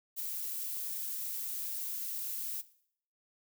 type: noise with ADSR envelope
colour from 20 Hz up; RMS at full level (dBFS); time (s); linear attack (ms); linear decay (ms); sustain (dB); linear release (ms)
violet; -35; 0.16-2.62; 35; 8; -3; 18
effects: noise-tail reverb RT60 0.6 s tail -17 dB re dry